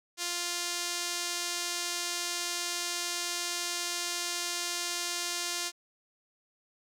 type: tone with band-pass filter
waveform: sawtooth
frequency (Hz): 349.2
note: F4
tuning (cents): 0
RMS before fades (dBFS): -34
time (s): 0.17-5.72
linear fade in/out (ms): 50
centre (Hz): 6100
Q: 1.1
effects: none